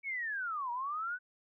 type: linear two-way sweep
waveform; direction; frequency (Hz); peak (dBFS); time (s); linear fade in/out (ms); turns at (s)
sine; down then up; 2259 to 935 to 1516; -34; 0.03-1.19; 50; 0.71
effects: none